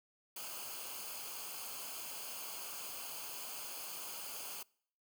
white noise with comb filter, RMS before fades -45 dBFS, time 0.36-4.63 s, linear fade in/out 5 ms, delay 0.53 ms, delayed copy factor -0.7, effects noise-tail reverb RT60 0.6 s tail -25 dB re dry

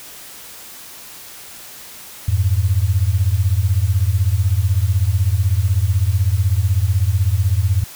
sine beating tone pair, 87.31 / 103.31 Hz, F2 / G#2, 0 / -9 cents, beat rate 16 Hz, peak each -16 dBFS, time 2.28-7.84 s, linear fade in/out 5 ms, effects white hiss -37 dBFS RMS until 7.95 s

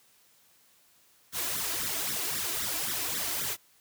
white noise with flanger, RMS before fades -32 dBFS, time 1.32-3.57 s, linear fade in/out 50 ms, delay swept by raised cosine 0.53 to 3.03 ms, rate 3.8 Hz, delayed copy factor +0.85, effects white hiss -63 dBFS RMS until 3.8 s + high-pass 60 Hz 12 dB/octave

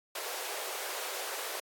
pink high-pass noise, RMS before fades -38 dBFS, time 0.15-1.6 s, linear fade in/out 5 ms, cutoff 400 Hz, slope 48 dB/octave, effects AAC 64 kbps

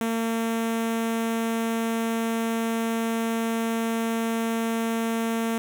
sawtooth tone with notch filter, 227.5 Hz, A#3, 42 cents flat, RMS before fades -26 dBFS, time 0.01-5.58 s, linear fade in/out 0 ms, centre 4600 Hz, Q 2, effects none

